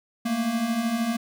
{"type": "beating tone pair", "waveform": "square", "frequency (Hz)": [220, 233], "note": ["A3", "A#3"], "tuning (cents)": [0, -1], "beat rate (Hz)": 13, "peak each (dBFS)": [-31, -25], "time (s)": [0.25, 1.17], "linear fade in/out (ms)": 10, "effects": []}